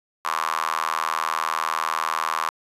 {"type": "tone with high-pass filter", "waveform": "square", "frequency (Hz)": 40, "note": "D#1", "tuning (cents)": 49, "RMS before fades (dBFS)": -25, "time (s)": [0.25, 2.49], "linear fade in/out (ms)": 0, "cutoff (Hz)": 1100, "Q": 5.8, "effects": ["resampled to 32000 Hz"]}